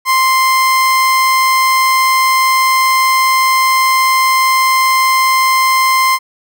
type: tone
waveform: 30% pulse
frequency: 1046.5 Hz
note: C6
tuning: in tune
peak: -6 dBFS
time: 0.05-6.19 s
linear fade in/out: 50 ms
effects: none